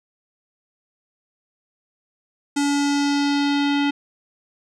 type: tone with low-pass filter sweep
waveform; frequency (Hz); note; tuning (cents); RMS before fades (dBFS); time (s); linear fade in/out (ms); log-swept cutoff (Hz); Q
square; 285.2; C#4; +49; -20; 2.56-3.91; 10; 7900 to 3100; 2.1
effects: none